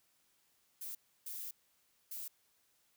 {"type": "noise bursts at uneven times", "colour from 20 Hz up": "violet", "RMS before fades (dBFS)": -44, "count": 3, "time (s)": [[0.81, 0.95], [1.26, 1.51], [2.11, 2.28]], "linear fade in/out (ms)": 5, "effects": ["white hiss -74 dBFS RMS until 2.96 s"]}